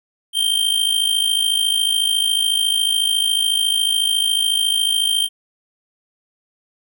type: tone with amplitude modulation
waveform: square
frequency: 3160 Hz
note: G7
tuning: 13 cents sharp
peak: -13 dBFS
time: 0.33-5.29 s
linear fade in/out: 50 ms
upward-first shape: sine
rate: 54 Hz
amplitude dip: 70%
effects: none